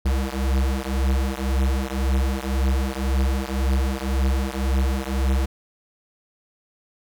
square beating tone pair, 65.41 / 67.31 Hz, C2 / C2, 0 / +50 cents, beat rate 1.9 Hz, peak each -23 / -24 dBFS, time 0.05-5.46 s, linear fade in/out 10 ms, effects none

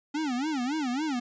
square tone with vibrato, 277.2 Hz, C#4, in tune, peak -28 dBFS, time 0.14-1.2 s, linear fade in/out 10 ms, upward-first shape sine, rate 3.6 Hz, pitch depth 240 cents each way, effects resampled to 16000 Hz

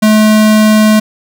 square tone, 215.1 Hz, A3, 39 cents flat, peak -5 dBFS, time 0.02-1 s, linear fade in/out 10 ms, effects none

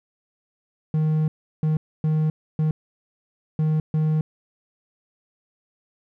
triangle tone bursts at uneven times, 155.56 Hz, D#3, in tune, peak -16 dBFS, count 6, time 0.94-1.28 / 1.63-1.77 / 2.04-2.3 / 2.59-2.71 / 3.59-3.8 / 3.94-4.21 s, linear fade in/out 2 ms, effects none

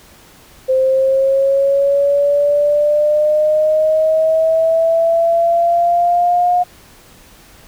sine linear sweep, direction up, 520 to 717 Hz, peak -10 dBFS, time 0.68-6.64 s, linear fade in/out 20 ms, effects pink hiss -44 dBFS RMS until 7.67 s

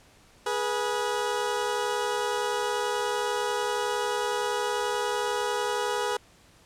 20% pulse tone pair together, 416.5 / 487.5 Hz, G#4 / B4, +5 / -23 cents, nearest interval minor third, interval 272 cents, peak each -24 dBFS, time 0.46-6.17 s, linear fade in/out 5 ms, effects pink hiss -57 dBFS RMS until 6.65 s + low-pass 10000 Hz 12 dB/octave

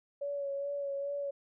sine tone with vibrato, 563 Hz, C#5, 27 cents sharp, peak -33 dBFS, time 0.21-1.31 s, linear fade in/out 10 ms, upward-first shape sine, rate 2.4 Hz, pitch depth 24 cents each way, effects none

